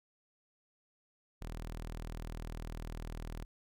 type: tone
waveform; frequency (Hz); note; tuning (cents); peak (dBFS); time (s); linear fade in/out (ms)
sawtooth; 39.96; D#1; +47; -37; 1.41-3.45; 10
effects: none